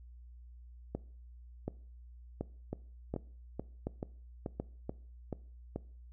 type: two click trains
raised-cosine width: 2 ms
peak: -23 / -22 dBFS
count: 8 / 6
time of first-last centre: 2.73-5.76 / 0.95-4.6 s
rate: 2.31 / 1.37 Hz
effects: noise-tail reverb RT60 0.5 s tail -21 dB re dry + added 60 Hz sine -50 dBFS peak until 6.12 s